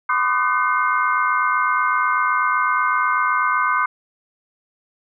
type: tone cluster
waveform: sine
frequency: 1011 / 1136 / 1224 / 1517 / 2123 Hz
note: B5 / C#6 / D#6 / F#6 / C7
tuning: +40 / +42 / -29 / +43 / +25 cents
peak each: -22 / -25 / -20 / -22 / -27 dBFS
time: 0.09-3.86 s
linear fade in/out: 5 ms
effects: none